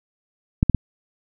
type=clicks; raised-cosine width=5 ms; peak=-3 dBFS; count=3; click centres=0.629 / 0.697 / 0.747 s; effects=none